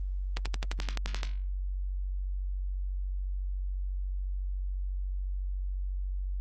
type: click train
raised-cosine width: 0.2 ms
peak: -15 dBFS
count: 11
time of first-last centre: 0.37-1.232 s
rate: 11.6 Hz
effects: added 47 Hz sine -30 dBFS peak until 6.4 s + Opus 24 kbps